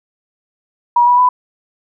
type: tone with pitch steps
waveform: sine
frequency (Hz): 960 / 977.9 / 996.2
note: B5 / B5 / B5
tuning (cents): -49 / -17 / +15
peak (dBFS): -7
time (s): 0.96-1.29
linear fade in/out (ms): 5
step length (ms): 110
effects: none